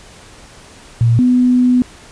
sine tone pair in turn, 116.54 / 249.2 Hz, A#2 / B3, 0 / +16 cents, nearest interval octave + minor second, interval 1316 cents, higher second, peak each -8 dBFS, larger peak neither, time 1.01-1.19 / 1.19-1.82 s, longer second, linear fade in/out 0 ms, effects pink hiss -40 dBFS RMS until 2.11 s + resampled to 22050 Hz

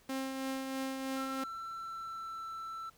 sawtooth tone with tremolo, 266.1 Hz, C4, 29 cents sharp, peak -30 dBFS, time 0.09-1.44 s, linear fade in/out 5 ms, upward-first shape triangle, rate 3.1 Hz, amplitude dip 40%
triangle tone with pitch glide, 1341 to 1331 Hz, E6 to E6, +29 to +16 cents, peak -38 dBFS, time 1.16-2.9 s, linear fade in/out 10 ms, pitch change -13 cents, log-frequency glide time 1.81-2.46 s
effects pink hiss -65 dBFS RMS until 2.97 s

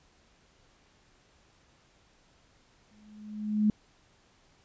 sine tone with exponential growth, 211.7 Hz, G#3, 33 cents sharp, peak -19 dBFS, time 2.91-3.7 s, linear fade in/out 2 ms, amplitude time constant 170 ms, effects pink hiss -64 dBFS RMS until 4.64 s + resampled to 16000 Hz

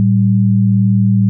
sine tone pair together, 112 / 193.84 Hz, A2 / G3, +31 / -19 cents, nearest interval major sixth, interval 950 cents, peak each -11 dBFS, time 0-1.29 s, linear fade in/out 0 ms, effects none

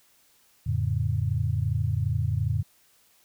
sine chord, F augmented, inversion none, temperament equal with one note detuned, 87.31 / 110 / 141.99 Hz, F2 / A2 / C#3, 0 / 0 / +42 cents, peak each -28 / -26 / -29 dBFS, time 0.66-2.63 s, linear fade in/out 10 ms, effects white hiss -62 dBFS RMS until 3.24 s

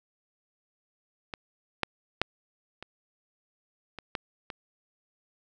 clicks, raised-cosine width 0.3 ms, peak -19 / -9 / -7 / -24 / -23 / -14 / -21 dBFS, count 7, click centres 1.338 / 1.833 / 2.216 / 2.826 / 3.987 / 4.152 / 4.502 s, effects none

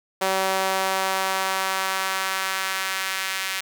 sawtooth tone with high-pass filter sweep, 190.7 Hz, G3, 47 cents flat, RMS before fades -25 dBFS, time 0.21-3.61 s, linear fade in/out 10 ms, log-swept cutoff 590 to 2000 Hz, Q 1.2, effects none

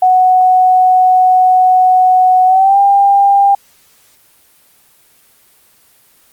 sine tone with pitch glide, 740 to 797.7 Hz, F#5 to G5, 0 to +30 cents, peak -5 dBFS, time 0.02-3.55 s, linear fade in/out 5 ms, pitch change +130 cents, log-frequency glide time 2.46-2.78 s, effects white hiss -49 dBFS RMS until 6.32 s + Opus 24 kbps

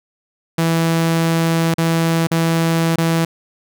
sawtooth tone with dropouts, 164.81 Hz, E3, in tune, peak -10 dBFS, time 0.58-3.25 s, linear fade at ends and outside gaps 5 ms, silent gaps 1.742-1.781 / 2.271-2.313 / 2.959-2.98 s, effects none

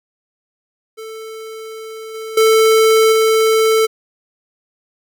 square tone with level steps, 442 Hz, A4, 8 cents sharp, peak -29 / -26 / -9 / -11 dBFS, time 0.97-3.87 s, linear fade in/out 20 ms, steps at 2.14 / 2.37 / 3.12 s, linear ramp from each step 5 ms, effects none

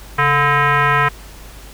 sine tone with frequency modulation, 138.59 Hz, C#3, in tune, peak -11 dBFS, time 0.18-1.09 s, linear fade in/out 10 ms, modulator 580 Hz, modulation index 3.3, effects added 50 Hz sine -36 dBFS peak until 1.73 s + pink hiss -40 dBFS RMS until 1.73 s

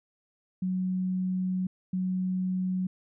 sine tone bursts at uneven times, 185 Hz, F#3, in tune, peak -26 dBFS, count 2, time 0.62-1.67 / 1.93-2.87 s, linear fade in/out 5 ms, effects none

